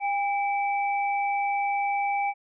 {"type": "tone pair together", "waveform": "sine", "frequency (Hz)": [805, 2310], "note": ["G5", "D7"], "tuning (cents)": [46, -29], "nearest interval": "octave + tritone", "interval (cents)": 1825, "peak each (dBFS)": [-24, -31], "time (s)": [0, 2.34], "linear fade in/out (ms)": 50, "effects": []}